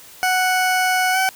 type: tone with pitch glide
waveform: 20% pulse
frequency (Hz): 740 to 759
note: F#5 to F#5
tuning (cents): 0 to +44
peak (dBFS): -11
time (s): 0.23-1.29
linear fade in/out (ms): 0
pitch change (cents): +44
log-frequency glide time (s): 1.12-1.18
effects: white hiss -43 dBFS RMS until 1.35 s